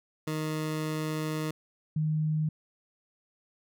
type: tone pair in turn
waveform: 20% pulse / sine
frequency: 155.56 / 154.91 Hz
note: D#3 / D#3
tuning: 0 / -7 cents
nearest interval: unison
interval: 7 cents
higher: first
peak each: -25 dBFS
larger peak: neither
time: 0.27-1.51 / 1.96-2.49 s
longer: first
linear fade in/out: 5 ms
effects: none